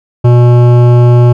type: tone with hard clipping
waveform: sine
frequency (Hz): 121.3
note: B2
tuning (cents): -31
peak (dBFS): -4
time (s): 0.24-1.33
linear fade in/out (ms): 10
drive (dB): 14
effects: none